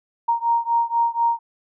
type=beating tone pair; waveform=sine; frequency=931 / 935.1 Hz; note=A#5 / A#5; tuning=-2 / +5 cents; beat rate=4.1 Hz; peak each=-20 / -21 dBFS; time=0.28-1.39 s; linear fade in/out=10 ms; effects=none